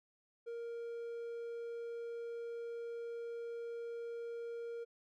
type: tone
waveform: triangle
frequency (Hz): 467.4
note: A#4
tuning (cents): +5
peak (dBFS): -39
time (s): 0.46-4.85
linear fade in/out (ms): 20
effects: none